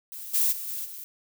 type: noise with level steps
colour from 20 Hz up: violet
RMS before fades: -39 / -23 / -35 / -33 / -40 dBFS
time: 0.12-1.04 s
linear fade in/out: 0 ms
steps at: 0.33 / 0.51 / 0.67 / 0.84 s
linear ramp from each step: 20 ms
effects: none